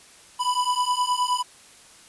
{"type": "beating tone pair", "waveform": "square", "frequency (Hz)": [987.8, 997.4], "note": ["B5", "B5"], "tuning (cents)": [0, 17], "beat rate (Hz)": 9.6, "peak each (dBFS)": -25, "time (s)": [0.39, 1.43], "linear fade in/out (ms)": 20, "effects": ["white hiss -50 dBFS RMS until 2.08 s", "resampled to 24000 Hz"]}